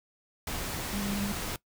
sine tone in noise, 200.9 Hz, G3, 43 cents sharp, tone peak -31 dBFS, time 0.93-1.32 s, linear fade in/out 2 ms, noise pink, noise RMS -35 dBFS, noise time 0.47-1.56 s, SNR +1 dB, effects noise-tail reverb RT60 0.1 s tail -20 dB re dry

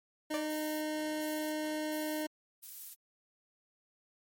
25% pulse tone, 307.2 Hz, D#4, 22 cents flat, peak -30 dBFS, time 0.3-2.27 s, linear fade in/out 10 ms
sawtooth tone with exponential decay, 587.3 Hz, D5, in tune, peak -30 dBFS, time 0.34-0.57 s, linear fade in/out 0 ms, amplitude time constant 48 ms
violet noise bursts, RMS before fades -45 dBFS, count 4, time 0.49-2.95 s, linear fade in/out 20 ms, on 330 ms, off 380 ms
effects MP3 64 kbps

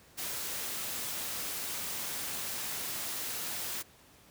white noise, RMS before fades -37 dBFS, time 0.17-3.83 s, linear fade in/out 20 ms, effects pink hiss -59 dBFS RMS until 4.3 s + high-pass 60 Hz 12 dB/octave

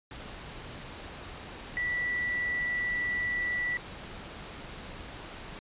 sine tone in noise, 1958 Hz, B6, 15 cents flat, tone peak -28 dBFS, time 1.77-3.77 s, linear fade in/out 0 ms, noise pink, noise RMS -43 dBFS, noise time 0.11-5.59 s, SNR +12 dB, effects resampled to 8000 Hz

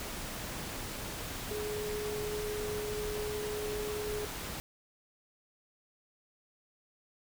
sine tone in noise, 421.1 Hz, G#4, 24 cents sharp, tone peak -35 dBFS, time 1.51-4.25 s, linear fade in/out 0 ms, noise pink, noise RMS -40 dBFS, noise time 0-4.6 s, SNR +2 dB, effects none

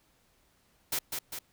white noise with echo, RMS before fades -31 dBFS, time 0.92-0.99 s, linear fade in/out 5 ms, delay 200 ms, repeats 2, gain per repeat -4 dB, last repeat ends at 1.39 s, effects pink hiss -68 dBFS RMS until 1.52 s

